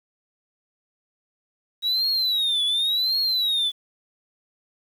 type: tone with vibrato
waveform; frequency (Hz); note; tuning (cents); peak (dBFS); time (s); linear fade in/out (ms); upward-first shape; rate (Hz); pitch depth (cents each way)
sine; 3831; A#7; +47; -17; 1.82-3.72; 50; triangle; 0.91; 210
effects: tanh soft clip ceiling -19 dBFS + 8-bit